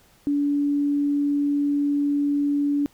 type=tone; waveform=sine; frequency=287.3 Hz; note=D4; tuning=38 cents flat; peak=-19 dBFS; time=0.27-2.86 s; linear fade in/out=0 ms; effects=pink hiss -57 dBFS RMS until 2.93 s